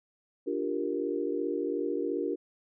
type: chord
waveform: sine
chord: G minor seventh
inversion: second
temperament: equal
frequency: 293.7 / 349.2 / 392 / 466.2 Hz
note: D4 / F4 / G4 / Bb4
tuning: 0 / 0 / 0 / 0 cents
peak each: -34 dBFS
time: 0.46-2.36 s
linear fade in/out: 20 ms
effects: none